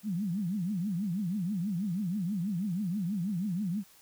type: tone with vibrato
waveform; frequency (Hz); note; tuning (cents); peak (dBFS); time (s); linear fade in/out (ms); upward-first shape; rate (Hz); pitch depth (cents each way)
sine; 189.4; F#3; +41; -29; 0.03-3.84; 50; triangle; 6.2; 280
effects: white hiss -59 dBFS RMS until 4.01 s